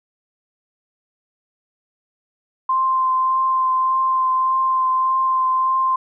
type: tone with vibrato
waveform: sine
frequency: 1044 Hz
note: C6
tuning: 4 cents flat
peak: -15 dBFS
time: 2.69-5.96 s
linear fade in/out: 5 ms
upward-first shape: triangle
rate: 1.7 Hz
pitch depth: 13 cents each way
effects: none